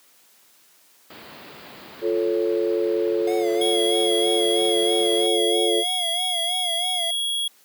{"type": "band-stop noise", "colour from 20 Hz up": "pink", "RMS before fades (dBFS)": -41, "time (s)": [1.1, 5.27], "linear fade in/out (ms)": 5, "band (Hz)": [4900, 15000], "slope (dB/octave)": 96}
{"type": "chord", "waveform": "sine", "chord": "F augmented", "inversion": "none", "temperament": "equal", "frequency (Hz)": [349.2, 440, 554.4], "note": ["F4", "A4", "C#5"], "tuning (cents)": [0, 0, 0], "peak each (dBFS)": [-23, -22, -27], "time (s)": [2.01, 5.84], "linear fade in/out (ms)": 50}
{"type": "tone with vibrato", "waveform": "square", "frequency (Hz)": 707, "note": "F5", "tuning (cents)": 21, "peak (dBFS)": -30, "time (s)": [3.27, 7.11], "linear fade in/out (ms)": 5, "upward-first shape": "sine", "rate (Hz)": 3.1, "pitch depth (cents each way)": 91}
{"type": "tone", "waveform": "square", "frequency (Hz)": 3322, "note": "G#7", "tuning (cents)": 0, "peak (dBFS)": -23, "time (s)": [3.61, 7.48], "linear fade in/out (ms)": 5}
{"effects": ["white hiss -56 dBFS RMS until 7.64 s", "high-pass 200 Hz 12 dB/octave"]}